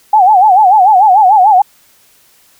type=tone with vibrato; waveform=sine; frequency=795 Hz; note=G5; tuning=24 cents sharp; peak=-3 dBFS; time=0.13-1.62 s; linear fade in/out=5 ms; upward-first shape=sine; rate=6.8 Hz; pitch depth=170 cents each way; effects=white hiss -48 dBFS RMS until 2.59 s